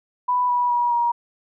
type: tone with pitch steps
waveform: sine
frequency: 990 / 976.4 / 962.9 / 949.7 Hz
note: B5 / B5 / B5 / A#5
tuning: +4 / -20 / -44 / +32 cents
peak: -17 dBFS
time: 0.28-1.12 s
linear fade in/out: 10 ms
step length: 210 ms
effects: none